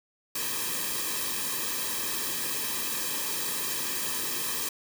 white noise with comb filter, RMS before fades -31 dBFS, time 0.35-4.69 s, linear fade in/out 5 ms, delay 1.4 ms, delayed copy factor -1, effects none

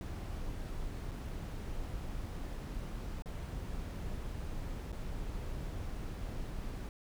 brown noise with dropouts, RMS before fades -40 dBFS, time 0.01-6.89 s, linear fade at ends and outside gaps 1 ms, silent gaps 1.112-1.116 / 3.222-3.258 / 4.919-4.926 s, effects none

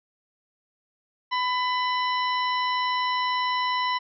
harmonic tone with a mistuned harmonic, 999 Hz, B5, 20 cents sharp, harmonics 1 / 2 / 3 / 4 / 5, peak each -24 / -30 / -34 / -36 / -38 dBFS, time 1.31-3.99 s, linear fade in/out 20 ms, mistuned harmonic 5, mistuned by +120 cents, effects none

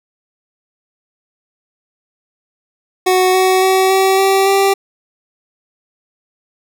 25% pulse tone with pitch steps, 370 / 374.3 / 378.6 / 383 / 387.5 / 392 Hz, F#4 / F#4 / F#4 / G4 / G4 / G4, 0 / +20 / +40 / -40 / -20 / 0 cents, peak -6 dBFS, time 3.06-4.74 s, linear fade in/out 10 ms, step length 280 ms, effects none

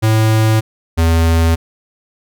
square tone pair in turn, 110 / 82.41 Hz, A2 / E2, 0 / 0 cents, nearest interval perfect fourth, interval 500 cents, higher first, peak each -10 dBFS, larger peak neither, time 0.02-0.61 / 0.97-1.56 s, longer neither, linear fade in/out 20 ms, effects none

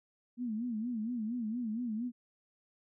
sine tone with vibrato, 230 Hz, A#3, 23 cents flat, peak -33 dBFS, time 0.37-2.12 s, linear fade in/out 50 ms, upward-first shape sine, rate 4.3 Hz, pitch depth 140 cents each way, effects none

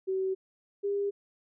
sine tone pair in turn, 380 / 402.4 Hz, F#4 / G4, +46 / +45 cents, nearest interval minor second, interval 99 cents, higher second, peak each -27 dBFS, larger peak neither, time 0.07-0.35 / 0.83-1.11 s, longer neither, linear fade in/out 20 ms, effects none

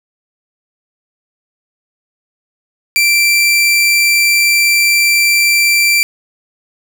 sawtooth tone, 2349 Hz, D7, in tune, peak -5 dBFS, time 2.96-6.03 s, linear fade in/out 0 ms, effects none

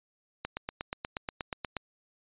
click train, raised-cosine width 0.3 ms, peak -17 dBFS, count 12, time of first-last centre 0.45-1.767 s, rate 8.35 Hz, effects resampled to 8000 Hz

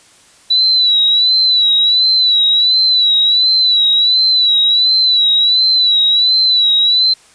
sine tone with vibrato, 3951 Hz, B7, in tune, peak -8 dBFS, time 0.5-7.14 s, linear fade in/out 10 ms, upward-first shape sine, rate 1.4 Hz, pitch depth 63 cents each way, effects white hiss -46 dBFS RMS until 7.34 s + resampled to 22050 Hz

